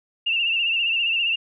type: tone with vibrato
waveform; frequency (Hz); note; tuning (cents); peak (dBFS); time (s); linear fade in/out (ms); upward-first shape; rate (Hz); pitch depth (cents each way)
sine; 2742; F7; -32; -19; 0.26-1.36; 10; sine; 15; 66
effects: none